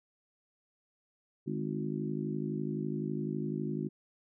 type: harmonic tone with a mistuned harmonic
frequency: 51.91 Hz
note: G#1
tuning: in tune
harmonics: 3 / 4 / 5 / 6 / 7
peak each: -37 / -38 / -39 / -40 / -40 dBFS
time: 1.46-3.89 s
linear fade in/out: 20 ms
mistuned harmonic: 3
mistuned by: -48 cents
effects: none